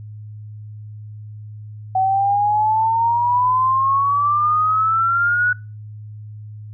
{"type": "exponential sweep", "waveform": "sine", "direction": "up", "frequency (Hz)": [752, 1480], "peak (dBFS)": -14, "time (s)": [1.95, 5.53], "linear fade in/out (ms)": 5, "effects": ["noise-tail reverb RT60 0.3 s tail -22 dB re dry", "added 106 Hz sine -32 dBFS peak until 6.73 s"]}